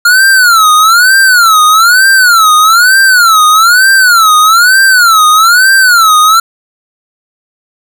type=tone with vibrato; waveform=square; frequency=1396.9 Hz; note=F6; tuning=in tune; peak=-3 dBFS; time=0.05-6.4 s; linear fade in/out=5 ms; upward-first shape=sine; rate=1.1 Hz; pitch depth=210 cents each way; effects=none